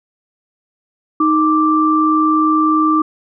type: tone pair together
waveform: sine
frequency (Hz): 311.6 / 1174.7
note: D#4 / D6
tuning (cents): +3 / 0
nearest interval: octave + major seventh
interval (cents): 2297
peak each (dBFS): -13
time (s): 1.2-3.02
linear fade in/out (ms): 5
effects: none